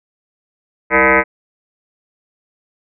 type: tone with frequency modulation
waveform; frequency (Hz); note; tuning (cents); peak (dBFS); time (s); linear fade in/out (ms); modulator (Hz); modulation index
sine; 1266; D#6; +30; -8; 0.9-1.24; 50; 134; 7.1
effects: none